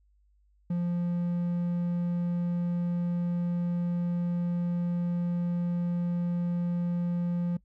triangle tone with hard clipping, 174.3 Hz, F3, 3 cents flat, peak -27 dBFS, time 0.7-7.57 s, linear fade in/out 5 ms, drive 6 dB, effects noise-tail reverb RT60 0.1 s tail -22 dB re dry + added 50 Hz sine -62 dBFS peak until 7.64 s

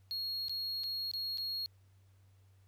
triangle tone with dropouts, 4298 Hz, C8, 46 cents sharp, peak -34 dBFS, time 0.11-1.66 s, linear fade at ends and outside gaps 0 ms, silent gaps 0.483-0.495 / 0.835-0.84 / 1.114-1.136 / 1.374-1.382 s, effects added 96 Hz sine -61 dBFS peak until 2.67 s + pink hiss -75 dBFS RMS until 2.67 s

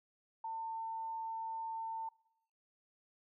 sine tone, 899 Hz, A5, 37 cents sharp, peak -38 dBFS, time 0.44-2.09 s, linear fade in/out 5 ms, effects noise-tail reverb RT60 0.8 s tail -23 dB re dry

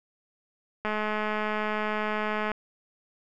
click train, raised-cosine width 0.5 ms, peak -15 dBFS, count 356, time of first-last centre 0.85-2.517 s, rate 213 Hz, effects none

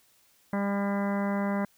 harmonic tone with a mistuned harmonic, 200 Hz, G3, 35 cents sharp, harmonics 1 / 2 / 3 / 4 / 5 / 6 / 7 / 8 / 9 / 10, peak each -27 / -39 / -34 / -39 / -38 / -43 / -44 / -43 / -49 / -43 dBFS, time 0.53-1.65 s, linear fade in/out 2 ms, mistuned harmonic 8, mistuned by +16 cents, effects white hiss -64 dBFS RMS until 1.77 s

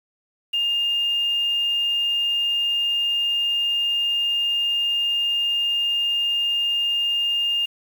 sine tone with quantisation, 2815 Hz, F7, 13 cents sharp, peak -19 dBFS, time 0.53-7.66 s, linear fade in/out 10 ms, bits 7, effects none

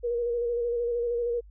sine tone with vibrato, 475.4 Hz, A#4, 34 cents sharp, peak -25 dBFS, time 0.03-1.41 s, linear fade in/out 20 ms, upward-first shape square, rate 13 Hz, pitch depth 25 cents each way, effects added 50 Hz sine -47 dBFS peak until 1.5 s

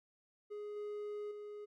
triangle tone with level steps, 416.5 Hz, G#4, 5 cents sharp, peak -40 / -38 / -43 dBFS, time 0.5-1.66 s, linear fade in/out 20 ms, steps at 0.76 / 1.31 s, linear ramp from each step 5 ms, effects none

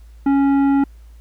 sine tone with tanh clipping, 277.2 Hz, C#4, in tune, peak -14 dBFS, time 0.26-0.84 s, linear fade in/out 5 ms, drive 11 dB, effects added 56 Hz sine -39 dBFS peak until 1.2 s + pink hiss -59 dBFS RMS until 1.2 s

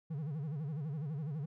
triangle tone with vibrato, 149.2 Hz, D3, 28 cents sharp, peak -34 dBFS, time 0.1-1.46 s, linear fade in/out 10 ms, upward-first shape sine, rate 12 Hz, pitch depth 170 cents each way, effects none

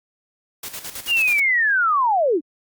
white noise with tremolo, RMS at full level -31 dBFS, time 0.63-1.4 s, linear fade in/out 5 ms, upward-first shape square, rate 9.3 Hz, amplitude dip 65%
sine linear sweep, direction down, 2885 to 271.7 Hz, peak -15 dBFS, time 1.07-2.41 s, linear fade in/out 50 ms
effects Opus 48 kbps

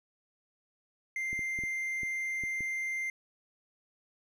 triangle tone, 2093 Hz, C7, in tune, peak -30 dBFS, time 1.16-3.1 s, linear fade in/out 2 ms
clicks, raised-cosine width 3 ms, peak -32 dBFS, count 7, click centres 1.33 / 1.392 / 1.589 / 1.637 / 2.033 / 2.437 / 2.607 s
effects none

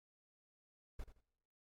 brown noise with echo, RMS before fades -44 dBFS, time 0.99-1.04 s, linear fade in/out 5 ms, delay 84 ms, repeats 2, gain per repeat -12 dB, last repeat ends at 1.208 s, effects noise-tail reverb RT60 0.9 s tail -25 dB re dry + MP3 64 kbps

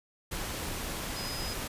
sine tone in noise, 5010 Hz, D#8, 11 cents sharp, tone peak -39 dBFS, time 1.16-1.54 s, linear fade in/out 10 ms, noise pink, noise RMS -36 dBFS, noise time 0.31-1.68 s, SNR -6 dB, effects resampled to 32000 Hz

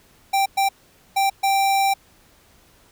square tone bursts at uneven times, 784 Hz, G5, in tune, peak -17 dBFS, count 4, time 0.33-0.46 / 0.57-0.69 / 1.16-1.3 / 1.43-1.94 s, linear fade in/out 10 ms, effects pink hiss -55 dBFS RMS until 2.91 s

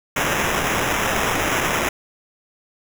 violet noise with sample-and-hold, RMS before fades -21 dBFS, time 0.16-1.89 s, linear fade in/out 5 ms, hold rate 4410 Hz, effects none

